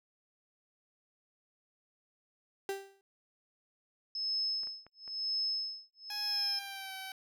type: tone with exponential decay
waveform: 35% pulse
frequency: 392 Hz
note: G4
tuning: in tune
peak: -30 dBFS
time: 2.69-3.01 s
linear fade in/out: 1 ms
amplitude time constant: 69 ms
type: tone with tremolo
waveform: sine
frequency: 5200 Hz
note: E8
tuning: 24 cents flat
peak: -30 dBFS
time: 4.15-6.59 s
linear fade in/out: 2 ms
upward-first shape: sine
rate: 0.99 Hz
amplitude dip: 100%
type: clicks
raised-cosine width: 0.5 ms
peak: -40 dBFS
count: 4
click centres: 4.634 / 4.672 / 4.866 / 5.078 s
type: tone with pitch glide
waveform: 10% pulse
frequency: 830.6 to 766.1 Hz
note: G#5 to G5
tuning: 0 to -40 cents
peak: -33 dBFS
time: 6.1-7.12 s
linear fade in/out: 2 ms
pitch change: -140 cents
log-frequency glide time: 6.25-6.94 s
effects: none

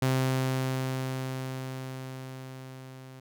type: tone with level ramp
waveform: sawtooth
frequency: 130.8 Hz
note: C3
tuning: in tune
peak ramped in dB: -19 to -41 dBFS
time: 0.02-3.2 s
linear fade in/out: 5 ms
effects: none

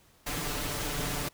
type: noise with comb filter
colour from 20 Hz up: pink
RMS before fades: -33 dBFS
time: 0.26-1.29 s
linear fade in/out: 10 ms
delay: 6.8 ms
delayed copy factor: +0.65
effects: pink hiss -62 dBFS RMS until 1.33 s

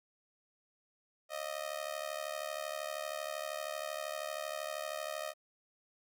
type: tone with amplitude modulation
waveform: sawtooth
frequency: 622.3 Hz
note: D#5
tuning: in tune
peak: -30 dBFS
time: 1.29-5.34 s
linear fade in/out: 50 ms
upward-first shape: sine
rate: 72.8 Hz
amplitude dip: 90%
effects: none

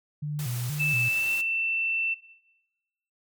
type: tone with vibrato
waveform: sine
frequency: 134.7 Hz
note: C#3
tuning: 49 cents flat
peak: -28 dBFS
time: 0.22-1.09 s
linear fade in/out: 10 ms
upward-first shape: square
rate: 2.1 Hz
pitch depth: 170 cents each way
type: noise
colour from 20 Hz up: white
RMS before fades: -39 dBFS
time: 0.39-1.41 s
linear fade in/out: 0 ms
type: tone with pitch glide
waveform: sine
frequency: 2637 to 2677 Hz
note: E7 to E7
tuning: 0 to +26 cents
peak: -23 dBFS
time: 0.79-2.15 s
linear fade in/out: 20 ms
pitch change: +26 cents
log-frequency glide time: 1.06-1.33 s
effects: noise-tail reverb RT60 1.0 s tail -20 dB re dry + MP3 96 kbps

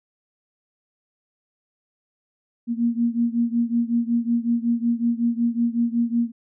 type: beating tone pair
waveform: sine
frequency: 233.1 / 238.5 Hz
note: A#3 / A#3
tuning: 0 / +40 cents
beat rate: 5.4 Hz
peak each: -21 / -23 dBFS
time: 2.67-6.32 s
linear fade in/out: 50 ms
effects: none

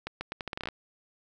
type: accelerating click train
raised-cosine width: 0.3 ms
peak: -18 dBFS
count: 12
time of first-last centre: 0.07-0.687 s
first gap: 140 ms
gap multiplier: 0.79
effects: none

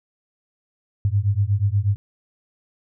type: beating tone pair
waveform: sine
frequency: 97.1 / 105.4 Hz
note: G2 / G#2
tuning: -16 / +26 cents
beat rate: 8.3 Hz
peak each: -20 dBFS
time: 1.05-1.96 s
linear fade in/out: 0 ms
effects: none

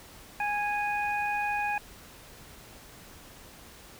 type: harmonic tone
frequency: 827 Hz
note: G#5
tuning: 8 cents flat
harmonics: 1 / 2 / 3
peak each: -29 / -34 / -33 dBFS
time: 0.4-1.78 s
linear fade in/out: 2 ms
effects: pink hiss -50 dBFS RMS until 3.99 s

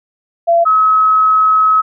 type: tone pair in turn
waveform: sine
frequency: 679 / 1281.8 Hz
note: F5 / E6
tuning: -49 / -49 cents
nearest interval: major seventh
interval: 1100 cents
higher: second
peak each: -7 dBFS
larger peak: neither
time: 0.47-0.65 / 0.65-1.82 s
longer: second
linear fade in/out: 20 ms
effects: none

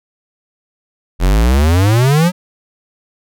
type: exponential sweep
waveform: square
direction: up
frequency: 42.07 to 186.1 Hz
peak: -9 dBFS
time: 1.19-2.32 s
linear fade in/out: 50 ms
effects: none

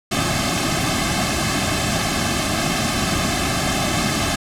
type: noise with comb filter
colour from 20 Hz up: pink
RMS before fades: -20 dBFS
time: 0.11-4.36 s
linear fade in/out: 10 ms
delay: 2.1 ms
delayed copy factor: -0.9
effects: low-pass 9000 Hz 12 dB/octave

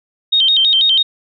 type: tone with vibrato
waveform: sine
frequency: 3417 Hz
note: G#7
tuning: 49 cents sharp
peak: -9 dBFS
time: 0.32-1.03 s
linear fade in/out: 10 ms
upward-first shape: square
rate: 6.1 Hz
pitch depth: 150 cents each way
effects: none

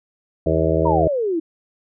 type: harmonic tone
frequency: 80.3 Hz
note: E2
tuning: 45 cents flat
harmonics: 1 / 2 / 4 / 5 / 6 / 7 / 8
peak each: -23 / -23 / -23 / -23 / -23 / -23 / -23 dBFS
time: 0.46-1.08 s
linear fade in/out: 5 ms
type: exponential sweep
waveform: sine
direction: down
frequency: 987.8 to 311.1 Hz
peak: -18 dBFS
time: 0.85-1.4 s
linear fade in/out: 10 ms
effects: none

